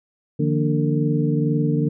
sine tone cluster, 149.5 / 171.7 / 232.7 / 294.1 / 453 Hz, D3 / F3 / A#3 / D4 / A#4, +31 / -29 / -3 / +3 / -50 cents, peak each -20 / -26 / -25 / -24 / -27 dBFS, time 0.39-1.89 s, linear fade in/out 10 ms, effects none

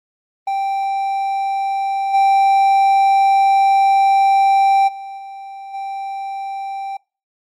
triangle tone with level steps, 784 Hz, G5, in tune, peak -15 / -8 / -26 / -28 / -21 dBFS, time 0.47-6.97 s, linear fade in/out 5 ms, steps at 2.13 / 4.87 / 5.17 / 5.73 s, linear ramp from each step 20 ms, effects noise-tail reverb RT60 0.3 s tail -23 dB re dry + Opus 32 kbps

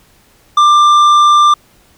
sine tone with tanh clipping, 1187 Hz, D6, 18 cents sharp, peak -6 dBFS, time 0.57-1.54 s, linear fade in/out 5 ms, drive 9 dB, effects pink hiss -49 dBFS RMS until 1.97 s

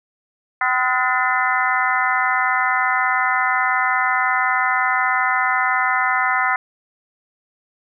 harmonic tone with a mistuned harmonic, 254.5 Hz, C4, 48 cents flat, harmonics 3 / 4 / 5 / 6 / 7 / 8, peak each -23 / -23 / -23 / -23 / -23 / -23 dBFS, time 0.61-6.56 s, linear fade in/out 2 ms, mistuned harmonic 6, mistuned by -100 cents, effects none

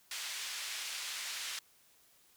pink band-pass noise, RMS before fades -41 dBFS, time 0.11-1.59 s, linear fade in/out 2 ms, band 2200 to 8200 Hz, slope 12 dB/octave, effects white hiss -66 dBFS RMS until 2.36 s

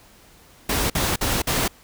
pink noise bursts, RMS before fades -22 dBFS, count 4, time 0.69-1.68 s, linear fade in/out 5 ms, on 210 ms, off 50 ms, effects pink hiss -51 dBFS RMS until 1.83 s

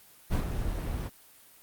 brown noise with ADSR envelope, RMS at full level -25 dBFS, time 0.3-1.1 s, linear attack 33 ms, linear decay 110 ms, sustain -7 dB, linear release 34 ms, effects white hiss -56 dBFS RMS until 1.62 s + Opus 32 kbps

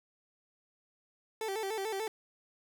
30% pulse tone with vibrato, 413.7 Hz, G#4, 7 cents flat, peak -31 dBFS, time 1.41-2.08 s, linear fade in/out 2 ms, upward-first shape square, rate 6.8 Hz, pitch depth 110 cents each way, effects none

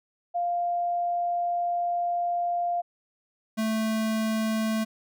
sine / square tone pair in turn, 698.5 / 220 Hz, F5 / A3, 0 / 0 cents, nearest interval octave + minor sixth, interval 2000 cents, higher first, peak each -24 / -25 dBFS, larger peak first, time 0.34-2.82 / 3.57-4.85 s, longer first, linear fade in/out 20 ms, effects none

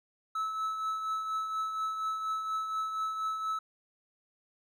triangle tone with tremolo, 1302 Hz, E6, 22 cents flat, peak -27 dBFS, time 0.35-3.59 s, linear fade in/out 5 ms, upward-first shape triangle, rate 4.2 Hz, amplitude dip 50%, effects none

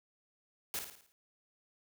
white noise with echo, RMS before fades -37 dBFS, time 0.74-0.79 s, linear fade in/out 0 ms, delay 55 ms, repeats 6, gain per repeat -6 dB, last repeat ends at 1.12 s, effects none

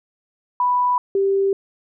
sine tone pair in turn, 987.8 / 392 Hz, B5 / G4, 0 / 0 cents, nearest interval octave + major third, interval 1600 cents, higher first, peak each -15 dBFS, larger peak neither, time 0.6-0.98 / 1.15-1.53 s, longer neither, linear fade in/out 2 ms, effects none

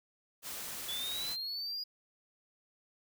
white noise, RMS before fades -42 dBFS, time 0.42-1.37 s, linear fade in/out 50 ms
triangle linear sweep, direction up, 3400 to 4905 Hz, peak -35 dBFS, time 0.88-1.84 s, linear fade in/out 10 ms
effects none

